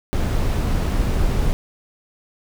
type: noise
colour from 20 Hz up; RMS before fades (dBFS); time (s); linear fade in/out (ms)
brown; -19; 0.13-1.53; 0
effects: none

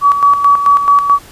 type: tone with tremolo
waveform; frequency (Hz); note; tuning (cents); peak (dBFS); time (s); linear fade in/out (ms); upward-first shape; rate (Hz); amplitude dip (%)
sine; 1139; C#6; +47; -4; 0.01-1.19; 50; square; 4.6; 60
effects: pink hiss -38 dBFS RMS until 1.31 s + resampled to 32000 Hz

